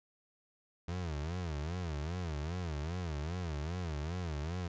30% pulse tone with vibrato, 81.6 Hz, E2, 17 cents flat, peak -33 dBFS, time 0.88-4.68 s, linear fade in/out 5 ms, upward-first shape sine, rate 2.5 Hz, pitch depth 200 cents each way, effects resampled to 16000 Hz

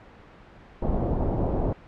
pink low-pass noise, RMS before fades -25 dBFS, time 0.82-1.73 s, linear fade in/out 5 ms, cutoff 770 Hz, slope 24 dB/octave, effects pink hiss -49 dBFS RMS until 1.87 s + low-pass 2000 Hz 12 dB/octave

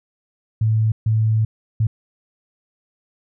sine tone bursts at uneven times, 110 Hz, A2, in tune, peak -14 dBFS, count 3, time 0.61-0.92 / 1.06-1.45 / 1.8-1.87 s, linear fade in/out 5 ms, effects none

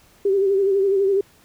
sine tone with vibrato, 392 Hz, G4, in tune, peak -15 dBFS, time 0.25-1.21 s, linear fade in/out 5 ms, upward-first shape sine, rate 12 Hz, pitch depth 51 cents each way, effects pink hiss -54 dBFS RMS until 1.44 s

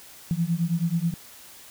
sine beating tone pair, 164 / 173.3 Hz, E3 / F3, -9 / -13 cents, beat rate 9.3 Hz, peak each -25 dBFS, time 0.31-1.14 s, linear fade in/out 0 ms, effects white hiss -47 dBFS RMS until 1.7 s

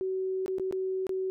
sine tone with dropouts, 377.3 Hz, F#4, 34 cents sharp, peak -28 dBFS, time 0.01-1.3 s, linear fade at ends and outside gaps 0 ms, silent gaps 0.461-0.48 / 0.584-0.597 / 0.711-0.725 / 1.068-1.093 s, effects none

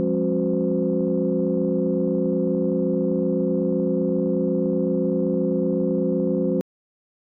sine tone cluster, 176.4 / 204.3 / 269.8 / 365.1 / 513 Hz, F3 / G#3 / C#4 / F#4 / C5, +18 / -28 / -47 / -23 / -34 cents, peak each -25 dBFS, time 0-6.61 s, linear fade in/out 0 ms, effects tanh soft clip ceiling -10 dBFS

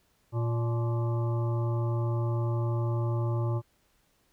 harmonic tone with a mistuned harmonic, 116.54 Hz, A#2, in tune, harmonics 1 / 3 / 5 / 7 / 9 / 10, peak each -26 / -36 / -40 / -43 / -45 / -46 dBFS, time 0.32-3.62 s, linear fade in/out 50 ms, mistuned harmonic 7, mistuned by +91 cents, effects pink hiss -69 dBFS RMS until 4.32 s

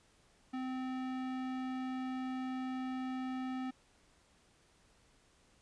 square tone with low-pass filter, 258.3 Hz, C4, 22 cents flat, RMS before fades -39 dBFS, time 0.53-3.71 s, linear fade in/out 10 ms, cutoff 2600 Hz, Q 0.7, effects pink hiss -68 dBFS RMS until 5.61 s + resampled to 22050 Hz

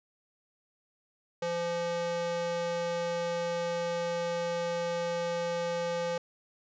square tone with high-pass filter, 171.5 Hz, F3, 31 cents flat, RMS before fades -32 dBFS, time 1.42-6.18 s, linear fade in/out 5 ms, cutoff 400 Hz, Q 3.7, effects resampled to 16000 Hz

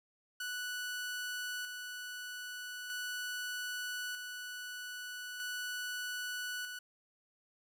sawtooth tone with tremolo, 1480 Hz, F#6, in tune, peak -34 dBFS, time 0.4-6.79 s, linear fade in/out 5 ms, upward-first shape square, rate 0.4 Hz, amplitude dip 40%, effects none

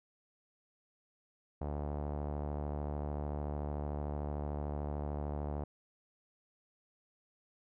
sawtooth tone with low-pass filter, 73.42 Hz, D2, in tune, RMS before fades -38 dBFS, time 1.61-5.64 s, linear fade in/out 5 ms, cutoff 760 Hz, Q 2, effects none

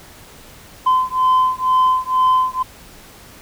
sine beating tone pair, 1025 / 1027.1 Hz, C6 / C6, -36 / -32 cents, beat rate 2.1 Hz, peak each -14 dBFS, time 0.86-2.63 s, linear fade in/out 10 ms, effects tanh soft clip ceiling -9 dBFS + pink hiss -42 dBFS RMS until 3.41 s

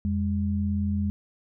sine tone pair together, 85.8 / 203.8 Hz, F2 / G#3, -30 / -32 cents, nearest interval octave + minor third, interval 1498 cents, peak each -26 dBFS, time 0.05-1.1 s, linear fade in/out 0 ms, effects none

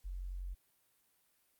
sine tone, 45.39 Hz, F#1, 32 cents flat, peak -39 dBFS, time 0.04-0.55 s, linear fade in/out 20 ms, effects white hiss -74 dBFS RMS until 1.59 s + Opus 48 kbps

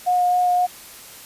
sine tone with vibrato, 719 Hz, F#5, 50 cents flat, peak -15 dBFS, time 0.06-0.67 s, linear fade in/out 20 ms, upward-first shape sine, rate 3.8 Hz, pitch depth 9 cents each way, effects white hiss -41 dBFS RMS until 1.25 s + resampled to 32000 Hz

